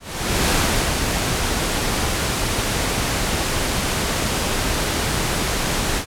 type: noise with ADSR envelope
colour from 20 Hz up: pink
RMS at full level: -17 dBFS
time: 0-6.06 s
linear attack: 490 ms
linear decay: 450 ms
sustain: -4 dB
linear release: 86 ms
effects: low-pass 11000 Hz 12 dB/octave